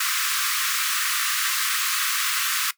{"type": "high-pass noise", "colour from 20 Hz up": "pink", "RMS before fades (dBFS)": -24, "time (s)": [0, 2.71], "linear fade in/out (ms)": 5, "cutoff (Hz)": 1100, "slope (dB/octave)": 96, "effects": ["noise-tail reverb RT60 0.1 s tail -17 dB re dry"]}